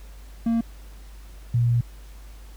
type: tone pair in turn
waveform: triangle / sine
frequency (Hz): 229.9 / 119.14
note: A#3 / A#2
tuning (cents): -24 / +38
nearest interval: major seventh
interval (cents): 1138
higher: first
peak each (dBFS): -17 / -17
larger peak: neither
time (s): 0.46-0.61 / 1.54-1.81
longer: second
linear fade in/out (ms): 5
effects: added 50 Hz sine -40 dBFS peak until 2.56 s + pink hiss -53 dBFS RMS until 2.56 s